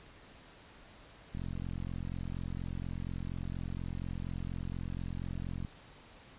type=click train; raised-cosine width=5 ms; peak=-27 dBFS; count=191; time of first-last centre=1.35-5.649 s; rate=44.2 Hz; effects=pink hiss -56 dBFS RMS until 6.38 s + resampled to 8000 Hz